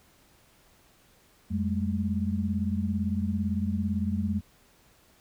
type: tone cluster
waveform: sine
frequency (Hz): 88.1 / 197.9 / 215.7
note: F2 / G3 / A3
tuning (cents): +16 / +17 / -34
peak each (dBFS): -30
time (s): 1.5-4.41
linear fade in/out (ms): 20
effects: pink hiss -61 dBFS RMS until 5.2 s